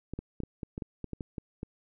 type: clicks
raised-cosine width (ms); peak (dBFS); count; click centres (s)
3; -23; 12; 0.136 / 0.19 / 0.403 / 0.435 / 0.632 / 0.779 / 0.822 / 1.043 / 1.133 / 1.208 / 1.382 / 1.631
effects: none